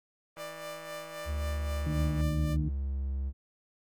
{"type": "tone with tremolo", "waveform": "sawtooth", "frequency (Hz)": 593, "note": "D5", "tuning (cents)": 17, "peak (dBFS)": -34, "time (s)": [0.36, 2.57], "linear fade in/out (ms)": 50, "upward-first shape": "sine", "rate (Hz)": 3.8, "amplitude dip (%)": 55}
{"type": "click train", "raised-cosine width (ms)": 0.5, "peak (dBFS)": -33, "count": 299, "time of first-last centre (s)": [0.37, 2.21], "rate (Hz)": 162}
{"type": "tone with pitch glide", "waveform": "triangle", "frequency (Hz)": [73.7, 67.58], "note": ["D2", "C#2"], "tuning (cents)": [7, -43], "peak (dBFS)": -28, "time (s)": [1.25, 3.33], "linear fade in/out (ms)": 50, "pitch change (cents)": -150, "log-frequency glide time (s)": [1.51, 3.03]}
{"type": "harmonic tone", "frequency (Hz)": 76, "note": "D#2", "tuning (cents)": -40, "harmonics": [1, 2, 3, 4], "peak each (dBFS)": [-35, -30, -41, -37], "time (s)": [1.86, 2.69], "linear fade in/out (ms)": 5}
{"effects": []}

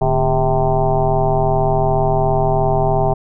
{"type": "tone with frequency modulation", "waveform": "sine", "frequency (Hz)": 399.4, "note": "G4", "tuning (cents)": 32, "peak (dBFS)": -12, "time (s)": [0.01, 3.14], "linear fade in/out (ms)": 10, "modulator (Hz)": 126, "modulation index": 3.7, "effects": []}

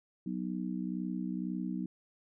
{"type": "harmonic tone", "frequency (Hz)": 62, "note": "B1", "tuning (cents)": 7, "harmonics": [3, 4, 5], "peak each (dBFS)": [-36, -38, -40], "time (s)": [0.26, 1.86], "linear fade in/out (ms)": 5, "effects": []}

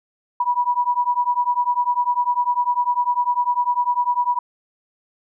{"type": "beating tone pair", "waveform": "sine", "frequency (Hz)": [970, 980], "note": ["B5", "B5"], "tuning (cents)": [-31, -14], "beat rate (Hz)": 10, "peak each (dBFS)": -20, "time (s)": [0.4, 4.39], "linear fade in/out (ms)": 5, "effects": []}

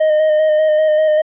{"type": "tone with vibrato", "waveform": "triangle", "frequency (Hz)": 618, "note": "D#5", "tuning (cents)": -12, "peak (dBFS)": -8, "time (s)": [0, 1.22], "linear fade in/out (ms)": 10, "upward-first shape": "square", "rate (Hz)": 5.1, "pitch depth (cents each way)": 19, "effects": ["resampled to 8000 Hz"]}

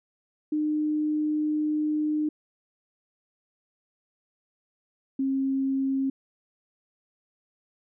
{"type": "tone pair in turn", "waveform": "sine", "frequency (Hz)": [303.8, 269.1], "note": ["D#4", "C4"], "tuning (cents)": [-41, 49], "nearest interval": "major second", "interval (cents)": 210, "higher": "first", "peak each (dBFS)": -23, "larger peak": "neither", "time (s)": [[0.52, 2.29], [5.19, 6.1]], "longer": "first", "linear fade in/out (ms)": 5, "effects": []}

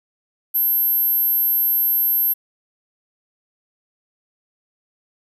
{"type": "tone", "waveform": "sine", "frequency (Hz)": 12720, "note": "G9", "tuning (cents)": 24, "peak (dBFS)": -13, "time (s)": [0.54, 2.34], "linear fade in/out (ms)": 20, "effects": ["tanh soft clip ceiling -14 dBFS", "9-bit"]}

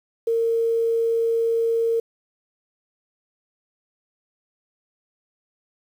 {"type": "tone", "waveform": "sine", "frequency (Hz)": 458.6, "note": "A#4", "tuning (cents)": -28, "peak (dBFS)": -18, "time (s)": [0.27, 2], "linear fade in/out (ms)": 5, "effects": ["8-bit"]}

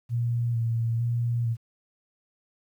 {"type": "tone with vibrato", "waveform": "sine", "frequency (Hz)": 116.9, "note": "A#2", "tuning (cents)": 5, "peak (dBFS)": -23, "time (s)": [0.09, 1.57], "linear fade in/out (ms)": 50, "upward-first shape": "square", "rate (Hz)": 1.1, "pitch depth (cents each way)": 25, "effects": ["10-bit"]}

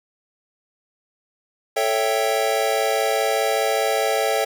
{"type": "chord", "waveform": "square", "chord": "A dominant seventh", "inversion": "none", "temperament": "equal", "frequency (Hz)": [440, 554.4, 659.3, 784], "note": ["A4", "C#5", "E5", "G5"], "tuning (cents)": [0, 0, 0, 0], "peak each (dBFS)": -25, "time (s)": [1.76, 4.45], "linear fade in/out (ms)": 10, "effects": []}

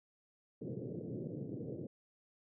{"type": "band-pass noise", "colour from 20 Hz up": "pink", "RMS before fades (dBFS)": -43, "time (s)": [0.61, 1.87], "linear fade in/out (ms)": 5, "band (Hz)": [110, 510], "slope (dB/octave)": 48, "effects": []}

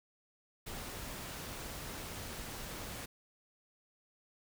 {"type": "noise", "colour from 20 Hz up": "pink", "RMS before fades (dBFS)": -44, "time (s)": [0.66, 3.06], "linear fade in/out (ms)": 10, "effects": []}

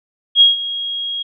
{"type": "tone with ADSR envelope", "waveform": "sine", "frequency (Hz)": 3281, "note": "G#7", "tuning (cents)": -22, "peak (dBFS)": -4, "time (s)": [0.35, 1.23], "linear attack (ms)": 58, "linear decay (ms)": 150, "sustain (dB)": -16, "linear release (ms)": 12, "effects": []}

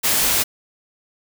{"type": "noise", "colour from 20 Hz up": "white", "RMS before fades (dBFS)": -18, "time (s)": [0.03, 0.44], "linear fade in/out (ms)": 20, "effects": []}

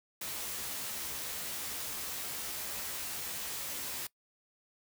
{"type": "noise with comb filter", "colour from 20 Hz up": "white", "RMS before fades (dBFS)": -39, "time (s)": [0.21, 4.07], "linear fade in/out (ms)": 5, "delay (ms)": 14, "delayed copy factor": 0.65, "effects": ["noise-tail reverb RT60 0.1 s tail -21 dB re dry"]}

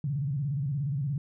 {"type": "tone with vibrato", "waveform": "sine", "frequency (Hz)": 140, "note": "C#3", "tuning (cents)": 18, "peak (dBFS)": -27, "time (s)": [0.04, 1.18], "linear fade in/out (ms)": 2, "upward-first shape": "square", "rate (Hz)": 17, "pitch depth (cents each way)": 130, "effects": []}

